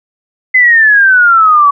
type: exponential sweep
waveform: sine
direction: down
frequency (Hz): 2050 to 1126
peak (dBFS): -3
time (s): 0.54-1.71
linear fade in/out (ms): 10
effects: none